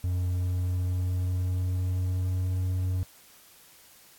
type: tone with pitch glide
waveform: triangle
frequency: 90.1 to 91.99 Hz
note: F#2 to F#2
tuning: -45 to -10 cents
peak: -23 dBFS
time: 0.04-3.03 s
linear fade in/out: 0 ms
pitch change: +35 cents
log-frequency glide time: 0.34-2.48 s
effects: white hiss -55 dBFS RMS until 4.18 s + AAC 64 kbps